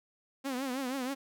sawtooth tone with vibrato, 261.6 Hz, C4, in tune, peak -29 dBFS, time 0.44-1.15 s, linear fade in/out 20 ms, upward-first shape triangle, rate 6.3 Hz, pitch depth 130 cents each way, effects none

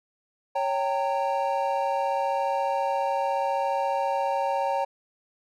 triangle chord, G diminished, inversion second, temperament equal with one note detuned, 554.4 / 784 / 918.4 Hz, Db5 / G5 / Bb5, 0 / 0 / -26 cents, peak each -26 dBFS, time 0.55-4.85 s, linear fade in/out 10 ms, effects none

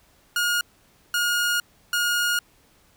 sawtooth tone bursts at uneven times, 1431 Hz, F6, 42 cents sharp, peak -17 dBFS, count 3, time 0.36-0.61 / 1.14-1.6 / 1.93-2.39 s, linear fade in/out 2 ms, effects pink hiss -59 dBFS RMS until 2.96 s

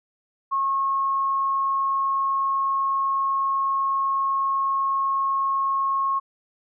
sine tone, 1088 Hz, C#6, 33 cents flat, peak -20 dBFS, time 0.51-6.2 s, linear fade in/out 20 ms, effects none

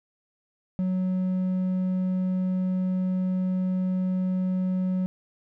sine tone with hard clipping, 185 Hz, F#3, in tune, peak -24 dBFS, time 0.79-5.06 s, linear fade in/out 0 ms, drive 3 dB, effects none

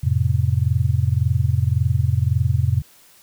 sine chord, F major, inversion none, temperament just, 87.31 / 109.13 / 130.96 Hz, F2 / A2 / C3, 0 / -14 / +2 cents, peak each -20 dBFS, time 0.03-2.82 s, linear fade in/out 10 ms, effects white hiss -51 dBFS RMS until 3.22 s

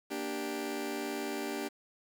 sawtooth chord, G minor, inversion first, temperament just, 235.2 / 294 / 392 Hz, Bb3 / D4 / G4, +16 / +2 / 0 cents, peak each -38 / -34 / -34 dBFS, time 0.1-1.69 s, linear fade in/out 20 ms, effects 9-bit

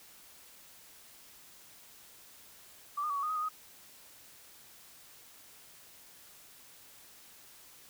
sine tone with pitch steps, 1161 / 1219 / 1136 / 1120 / 1233 / 1262 / 1229 / 1257 Hz, D6 / D#6 / C#6 / C#6 / D#6 / D#6 / D#6 / D#6, -20 / -36 / +42 / +18 / -16 / +24 / -22 / +17 cents, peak -31 dBFS, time 2.97-3.49 s, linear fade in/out 10 ms, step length 65 ms, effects white hiss -56 dBFS RMS until 7.89 s

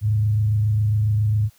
sine tone with frequency modulation, 106.1 Hz, G#2, 38 cents sharp, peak -16 dBFS, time 0.01-1.5 s, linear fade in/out 50 ms, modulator 27.3 Hz, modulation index 0.3, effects white hiss -57 dBFS RMS until 1.58 s

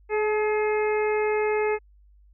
harmonic tone with a mistuned harmonic, 424.4 Hz, G#4, 38 cents sharp, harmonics 1 / 2 / 3 / 4 / 5 / 6, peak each -22 / -30 / -37 / -37 / -33 / -37 dBFS, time 0.09-1.79 s, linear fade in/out 50 ms, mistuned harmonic 2, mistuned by +26 cents, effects added 50 Hz sine -52 dBFS peak until 2.33 s

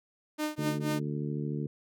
sawtooth tone with tremolo, 304.4 Hz, D#4, 38 cents flat, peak -24 dBFS, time 0.38-1 s, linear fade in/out 20 ms, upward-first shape triangle, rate 4.2 Hz, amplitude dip 100%
harmonic tone, 73.42 Hz, D2, in tune, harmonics 2 / 3 / 4 / 5 / 6, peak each -33 / -37 / -39 / -41 / -43 dBFS, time 0.58-1.67 s, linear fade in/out 5 ms
effects none

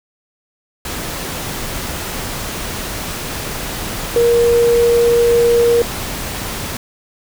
sine tone in noise, 471.7 Hz, A#4, 20 cents sharp, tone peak -9 dBFS, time 4.16-5.82 s, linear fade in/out 2 ms, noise pink, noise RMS -24 dBFS, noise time 0.85-6.77 s, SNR +12 dB, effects none

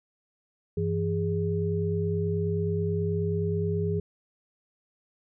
sine tone cluster, 96.1 / 165.5 / 412.4 Hz, G2 / E3 / G#4, -34 / +7 / -12 cents, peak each -29 dBFS, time 0.77-4 s, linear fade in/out 5 ms, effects none

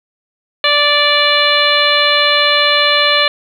harmonic tone, 585 Hz, D5, 7 cents flat, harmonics 1 / 2 / 3 / 4 / 5 / 6 / 7, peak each -17 / -17 / -17 / -17 / -17 / -17 / -17 dBFS, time 0.64-3.28 s, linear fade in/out 2 ms, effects 7-bit

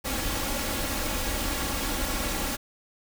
pink noise with comb filter, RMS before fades -29 dBFS, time 0.04-2.57 s, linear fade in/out 20 ms, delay 3.6 ms, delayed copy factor +0.6, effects none

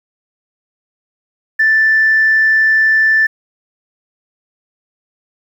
sine tone, 1764 Hz, A6, 4 cents sharp, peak -7 dBFS, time 1.59-3.27 s, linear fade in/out 10 ms, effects tanh soft clip ceiling -4 dBFS + 7-bit

